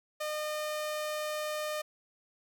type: tone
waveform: sawtooth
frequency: 608 Hz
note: D#5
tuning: 40 cents flat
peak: -29 dBFS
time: 0.2-1.82 s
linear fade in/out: 10 ms
effects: none